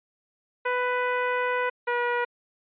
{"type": "tone pair in turn", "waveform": "15% pulse", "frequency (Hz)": [496.5, 482.9], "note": ["B4", "B4"], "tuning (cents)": [9, -39], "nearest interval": "unison", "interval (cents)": 48, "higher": "first", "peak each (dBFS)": -17, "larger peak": "neither", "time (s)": [[0.65, 1.7], [1.87, 2.25]], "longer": "first", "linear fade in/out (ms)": 10, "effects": ["resampled to 8000 Hz"]}